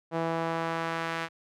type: tone with band-pass filter sweep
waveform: sawtooth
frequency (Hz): 164.81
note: E3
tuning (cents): 0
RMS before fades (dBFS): -31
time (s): 0.11-1.29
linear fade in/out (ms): 50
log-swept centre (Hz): 660 to 1800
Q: 1
effects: none